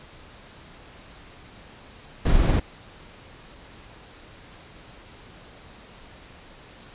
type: noise with amplitude modulation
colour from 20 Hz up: brown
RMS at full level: -17 dBFS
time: 2.25-2.6 s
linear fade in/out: 10 ms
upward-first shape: sine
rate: 21.3 Hz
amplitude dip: 25%
effects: pink hiss -47 dBFS RMS until 6.94 s + resampled to 8000 Hz